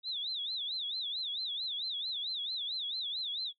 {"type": "tone with vibrato", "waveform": "sine", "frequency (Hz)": 3700, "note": "A#7", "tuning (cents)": -14, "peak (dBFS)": -34, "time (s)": [0.03, 3.53], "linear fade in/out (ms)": 50, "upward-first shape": "sine", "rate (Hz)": 4.5, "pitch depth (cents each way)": 190, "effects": ["noise-tail reverb RT60 0.1 s tail -18 dB re dry"]}